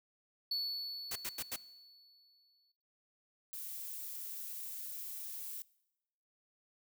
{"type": "tone with exponential decay", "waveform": "triangle", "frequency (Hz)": 4435, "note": "C#8", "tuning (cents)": 0, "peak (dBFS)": -31, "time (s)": [0.51, 2.72], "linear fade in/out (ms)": 5, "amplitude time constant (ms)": 480}
{"type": "noise bursts", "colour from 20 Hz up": "white", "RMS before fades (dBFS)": -39, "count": 4, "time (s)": [1.11, 1.562], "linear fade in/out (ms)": 5, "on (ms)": 47, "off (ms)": 88}
{"type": "noise", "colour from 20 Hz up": "violet", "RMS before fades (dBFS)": -44, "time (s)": [3.53, 5.62], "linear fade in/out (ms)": 0}
{"effects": ["noise-tail reverb RT60 0.9 s tail -23 dB re dry"]}